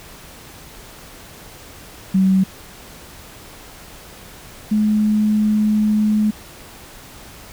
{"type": "tone pair in turn", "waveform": "sine", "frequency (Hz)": [190, 212.8], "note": ["F#3", "G#3"], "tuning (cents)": [46, 42], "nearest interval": "major second", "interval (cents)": 196, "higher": "second", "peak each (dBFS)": [-11, -13], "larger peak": "first", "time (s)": [[2.14, 2.44], [4.71, 6.31]], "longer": "second", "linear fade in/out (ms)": 10, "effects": ["pink hiss -40 dBFS RMS until 7.52 s"]}